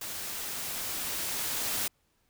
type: noise with level ramp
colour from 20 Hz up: white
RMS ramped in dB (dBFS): -38 to -31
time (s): 0.01-1.88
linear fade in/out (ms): 5
effects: pink hiss -72 dBFS RMS until 2.29 s